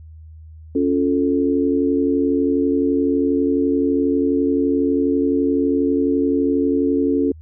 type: chord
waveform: sine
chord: Db augmented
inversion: none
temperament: equal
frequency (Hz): 277.2 / 349.2 / 440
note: Db4 / F4 / A4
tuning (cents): 0 / 0 / 0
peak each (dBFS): -17 / -22 / -21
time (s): 0.75-7.32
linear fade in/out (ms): 5
effects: added 79 Hz sine -37 dBFS peak until 7.41 s